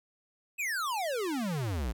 square exponential sweep, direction down, 2637 to 51.9 Hz, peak -31 dBFS, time 0.58-1.93 s, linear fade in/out 20 ms, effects none

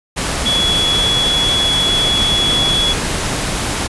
sine tone in noise, 3376 Hz, G#7, 28 cents sharp, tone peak -13 dBFS, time 0.45-2.94 s, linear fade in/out 20 ms, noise pink, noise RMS -19 dBFS, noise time 0.16-3.88 s, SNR +3 dB, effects resampled to 24000 Hz

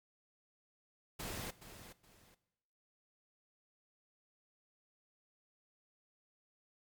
pink noise with echo, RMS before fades -43 dBFS, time 1.19-1.51 s, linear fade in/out 10 ms, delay 420 ms, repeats 2, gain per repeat -11 dB, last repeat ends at 2.35 s, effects noise-tail reverb RT60 1.0 s tail -18 dB re dry + MP3 96 kbps

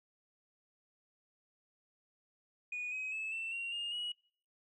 sine tone with pitch steps, 2463 / 2532 / 2603 / 2677 / 2752 / 2829 / 2909 Hz, D#7 / D#7 / E7 / E7 / F7 / F7 / F#7, -18 / +30 / -22 / +26 / -26 / +22 / -30 cents, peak -35 dBFS, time 2.72-4.12 s, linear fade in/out 5 ms, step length 200 ms, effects noise-tail reverb RT60 0.5 s tail -24 dB re dry + tanh soft clip ceiling -34 dBFS

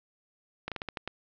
slowing click train, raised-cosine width 0.3 ms, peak -18 dBFS, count 7, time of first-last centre 0.68-1.076 s, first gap 37 ms, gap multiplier 1.23, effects low-pass 5000 Hz 12 dB/octave

